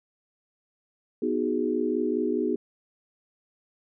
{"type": "chord", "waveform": "sine", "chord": "G# minor seventh", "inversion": "first", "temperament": "equal", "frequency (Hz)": [246.9, 311.1, 370, 415.3], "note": ["B3", "D#4", "F#4", "G#4"], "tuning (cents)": [0, 0, 0, 0], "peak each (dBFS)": -29, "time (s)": [1.22, 2.56], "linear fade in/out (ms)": 5, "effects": []}